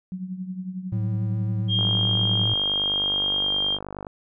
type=tone with tremolo; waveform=sine; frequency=185.2 Hz; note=F#3; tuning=2 cents sharp; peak=-26 dBFS; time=0.12-2.47 s; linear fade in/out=0 ms; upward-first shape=triangle; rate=11 Hz; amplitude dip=75%
type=tone with vibrato; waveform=triangle; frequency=109.1 Hz; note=A2; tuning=14 cents flat; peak=-21 dBFS; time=0.92-2.54 s; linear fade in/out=5 ms; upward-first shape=triangle; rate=7.2 Hz; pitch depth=27 cents each way
type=tone with pitch glide; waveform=sine; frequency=3220 to 3200 Hz; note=G7 to G7; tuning=+46 to +35 cents; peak=-21 dBFS; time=1.68-3.79 s; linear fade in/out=50 ms; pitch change=-11 cents; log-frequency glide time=3.41-3.49 s
type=click train; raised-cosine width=1 ms; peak=-20 dBFS; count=114; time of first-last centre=1.79-4.068 s; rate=49.6 Hz
effects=none